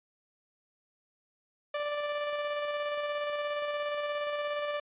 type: tone with tremolo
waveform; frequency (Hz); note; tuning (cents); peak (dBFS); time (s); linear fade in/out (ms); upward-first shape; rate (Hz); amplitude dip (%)
sawtooth; 587.3; D5; 0; -26; 1.74-4.8; 5; square; 17; 25
effects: resampled to 8000 Hz